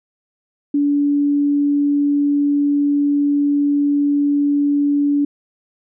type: tone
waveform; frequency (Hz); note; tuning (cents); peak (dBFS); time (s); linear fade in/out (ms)
sine; 287.5; D4; -37; -13; 0.74-5.25; 5
effects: none